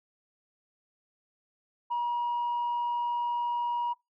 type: tone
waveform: sine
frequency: 957 Hz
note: A#5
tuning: 45 cents sharp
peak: -25 dBFS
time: 1.9-3.94 s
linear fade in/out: 20 ms
effects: noise-tail reverb RT60 0.2 s tail -24 dB re dry + tanh soft clip ceiling -25 dBFS